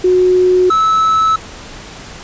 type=tone pair in turn; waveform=sine / triangle; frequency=365.7 / 1303.2 Hz; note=F#4 / E6; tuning=-20 / -20 cents; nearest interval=octave + minor seventh; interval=2200 cents; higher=second; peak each=-7 dBFS; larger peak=neither; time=0.04-0.7 / 0.7-1.36 s; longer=neither; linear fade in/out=5 ms; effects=pink hiss -32 dBFS RMS until 2.23 s + resampled to 16000 Hz